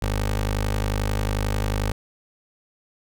15% pulse tone with notch filter, 51.2 Hz, G#1, 24 cents flat, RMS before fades -24 dBFS, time 0.02-1.92 s, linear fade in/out 5 ms, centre 170 Hz, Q 1.6, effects none

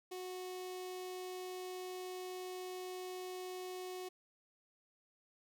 sawtooth tone with notch filter, 367.3 Hz, F#4, 13 cents flat, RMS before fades -45 dBFS, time 0.11-4.09 s, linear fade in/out 10 ms, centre 1500 Hz, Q 1.5, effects none

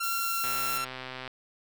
sawtooth tone with pitch glide, 1369 to 1354.8 Hz, F6 to E6, -35 to +47 cents, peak -26 dBFS, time 0-0.85 s, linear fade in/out 10 ms, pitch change -18 cents, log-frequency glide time 0.15-0.63 s
violet noise, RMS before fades -34 dBFS, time 0.03-0.78 s, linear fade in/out 5 ms
click train, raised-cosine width 0.3 ms, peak -22 dBFS, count 109, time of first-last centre 0.44-1.277 s, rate 129 Hz
effects none

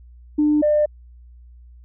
sine tone pair in turn, 299.5 / 599 Hz, D4 / D5, +34 / +34 cents, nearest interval octave, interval 1200 cents, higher second, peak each -13 dBFS, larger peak neither, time 0.38-0.62 / 0.62-0.86 s, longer neither, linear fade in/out 10 ms, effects tanh soft clip ceiling -9 dBFS + added 60 Hz sine -42 dBFS peak until 1.84 s

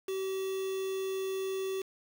triangle tone with quantisation, 382.9 Hz, G4, 41 cents flat, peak -30 dBFS, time 0.08-1.82 s, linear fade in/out 5 ms, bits 7, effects none

